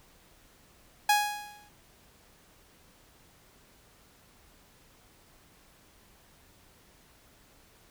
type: tone with exponential decay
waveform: sawtooth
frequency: 830.6 Hz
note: G#5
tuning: in tune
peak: -15 dBFS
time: 1.09-1.69 s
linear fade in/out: 5 ms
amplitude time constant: 130 ms
effects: pink hiss -60 dBFS RMS until 7.9 s